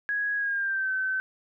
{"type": "tone with pitch glide", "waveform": "sine", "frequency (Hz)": [1661.2, 1532.2], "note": ["G#6", "G6"], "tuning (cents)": [0, -40], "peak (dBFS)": -25, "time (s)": [0.09, 1.2], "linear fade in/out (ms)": 0, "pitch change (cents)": -140, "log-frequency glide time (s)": [0.36, 0.91], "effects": []}